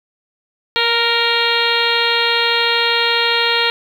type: harmonic tone with a mistuned harmonic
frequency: 466.2 Hz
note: A#4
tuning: in tune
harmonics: 1 / 2 / 3 / 4 / 5 / 6 / 7 / 8 / 9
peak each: -22 / -22 / -22 / -22 / -22 / -22 / -22 / -22 / -22 dBFS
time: 0.76-3.7 s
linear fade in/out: 0 ms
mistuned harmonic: 1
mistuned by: +15 cents
effects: 7-bit